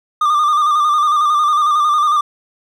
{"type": "tone with vibrato", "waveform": "triangle", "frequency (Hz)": 1199, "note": "D6", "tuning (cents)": 36, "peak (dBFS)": -9, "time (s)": [0.21, 2.21], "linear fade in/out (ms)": 5, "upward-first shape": "square", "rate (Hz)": 11, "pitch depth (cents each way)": 39, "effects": []}